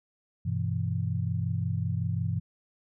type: chord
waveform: sine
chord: E minor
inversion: first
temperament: equal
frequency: 98 / 123.47 / 164.81 Hz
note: G2 / B2 / E3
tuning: 0 / 0 / 0 cents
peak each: -30 / -31 / -32 dBFS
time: 0.45-2.4 s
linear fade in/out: 10 ms
effects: none